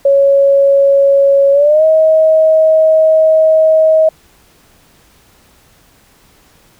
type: tone with pitch glide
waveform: sine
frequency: 555 to 633.9 Hz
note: C#5 to D#5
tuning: +2 to +32 cents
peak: -5 dBFS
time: 0.05-4.09 s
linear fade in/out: 5 ms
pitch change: +230 cents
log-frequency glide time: 1.52-1.84 s
effects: pink hiss -48 dBFS RMS until 6.79 s